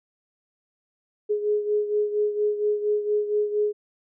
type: beating tone pair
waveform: sine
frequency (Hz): 417.8 / 422.1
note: G#4 / G#4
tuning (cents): +10 / +28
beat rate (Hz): 4.3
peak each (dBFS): -22 / -28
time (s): 1.29-3.73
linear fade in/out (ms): 20
effects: none